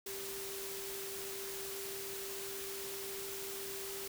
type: tone in noise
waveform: sine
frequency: 392 Hz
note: G4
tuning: in tune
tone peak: -45 dBFS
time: 0.06-4.08 s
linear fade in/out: 5 ms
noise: white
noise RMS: -44 dBFS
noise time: 0.06-4.08 s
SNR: -4 dB
effects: none

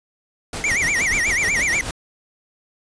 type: noise with tremolo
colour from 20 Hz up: pink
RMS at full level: -27 dBFS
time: 0.53-1.91 s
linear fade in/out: 2 ms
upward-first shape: sine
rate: 6.8 Hz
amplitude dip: 55%
type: tone with vibrato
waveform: square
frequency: 2093 Hz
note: C7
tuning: in tune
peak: -18 dBFS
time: 0.64-1.81 s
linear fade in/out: 0 ms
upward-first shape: sine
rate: 8.2 Hz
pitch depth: 220 cents each way
effects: resampled to 22050 Hz

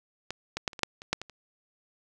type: clicks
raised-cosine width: 0.2 ms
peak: -16 / -14 / -10 / -28 / -22 / -6 / -26 / -8 / -20 / -30 dBFS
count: 10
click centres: 0.306 / 0.57 / 0.678 / 0.732 / 0.792 / 0.833 / 1.019 / 1.13 / 1.216 / 1.297 s
effects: none

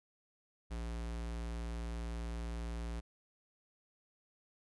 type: tone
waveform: square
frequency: 57.6 Hz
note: A#1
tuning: 20 cents flat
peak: -39 dBFS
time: 0.7-3.01 s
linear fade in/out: 20 ms
effects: resampled to 24000 Hz

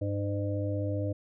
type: harmonic tone with a mistuned harmonic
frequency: 100.9 Hz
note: G#2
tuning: 49 cents flat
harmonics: 1 / 3 / 5 / 6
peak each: -30 / -35 / -37 / -38 dBFS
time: 0.01-1.13 s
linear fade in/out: 10 ms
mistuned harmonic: 5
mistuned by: +20 cents
effects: none

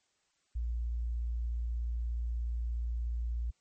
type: tone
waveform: sine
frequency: 58.4 Hz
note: A#1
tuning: 4 cents sharp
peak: -31 dBFS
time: 0.55-3.51 s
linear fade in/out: 10 ms
effects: white hiss -75 dBFS RMS until 3.6 s + MP3 32 kbps

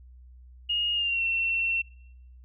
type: tone with pitch glide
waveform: sine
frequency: 2859 to 2709 Hz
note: F7 to E7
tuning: +40 to +47 cents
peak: -24 dBFS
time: 0.69-1.82 s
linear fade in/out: 10 ms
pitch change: -93 cents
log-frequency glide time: 0.94-1.22 s
effects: noise-tail reverb RT60 0.8 s tail -22 dB re dry + added 62 Hz sine -47 dBFS peak until 2.44 s

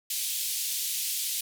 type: band-pass noise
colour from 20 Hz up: white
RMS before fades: -31 dBFS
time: 0.1-1.41 s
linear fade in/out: 5 ms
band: 2800 to 15000 Hz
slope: 24 dB/octave
effects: none

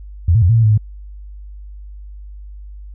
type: tone with pitch steps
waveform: sine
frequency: 84.4 / 113.3 / 87.3 / 114.4 / 113.7 / 107.9 / 106.7 Hz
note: E2 / A#2 / F2 / A#2 / A#2 / A2 / G#2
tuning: +41 / -49 / 0 / -32 / -43 / -33 / +47 cents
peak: -8 dBFS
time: 0.28-0.777 s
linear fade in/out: 5 ms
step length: 71 ms
effects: added 50 Hz sine -31 dBFS peak until 2.94 s

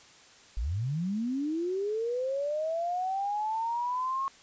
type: linear sweep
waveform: sine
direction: up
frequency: 45.89 to 1093 Hz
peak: -28 dBFS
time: 0.57-4.28 s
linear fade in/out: 0 ms
effects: white hiss -55 dBFS RMS until 4.42 s + resampled to 16000 Hz

